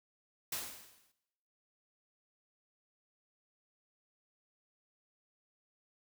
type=noise with exponential decay; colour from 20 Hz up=white; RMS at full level=-36 dBFS; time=0.52-1.12 s; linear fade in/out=5 ms; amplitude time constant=130 ms; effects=noise-tail reverb RT60 0.9 s tail -17 dB re dry